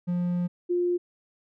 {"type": "tone pair in turn", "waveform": ["triangle", "sine"], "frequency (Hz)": [176.5, 353], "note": ["F3", "F4"], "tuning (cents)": [19, 19], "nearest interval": "octave", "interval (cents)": 1200, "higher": "second", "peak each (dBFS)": -22, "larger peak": "neither", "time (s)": [[0.07, 0.48], [0.69, 0.98]], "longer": "first", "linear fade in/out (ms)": 20, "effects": []}